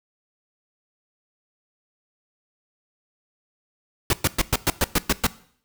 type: noise bursts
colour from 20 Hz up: pink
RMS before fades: -19 dBFS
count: 9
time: 4.1-5.268 s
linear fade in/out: 2 ms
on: 32 ms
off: 110 ms
effects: noise-tail reverb RT60 0.6 s tail -19 dB re dry